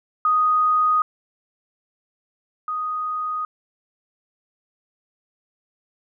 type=tone pair in turn; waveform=sine; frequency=1244.5 / 1244.5 Hz; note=D#6 / D#6; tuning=0 / 0 cents; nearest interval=unison; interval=0 cents; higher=neither; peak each=-15 / -23 dBFS; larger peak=first; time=0.25-1.02 / 2.68-3.45 s; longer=neither; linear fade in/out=2 ms; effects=none